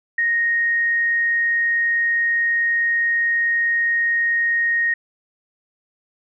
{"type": "tone", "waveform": "sine", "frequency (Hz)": 1864.7, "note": "A#6", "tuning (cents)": 0, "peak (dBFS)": -16, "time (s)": [0.18, 4.94], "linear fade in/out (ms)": 5, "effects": []}